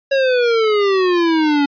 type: exponential sweep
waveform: square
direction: down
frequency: 554 to 281 Hz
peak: -13 dBFS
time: 0.11-1.66 s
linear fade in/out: 10 ms
effects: resampled to 11025 Hz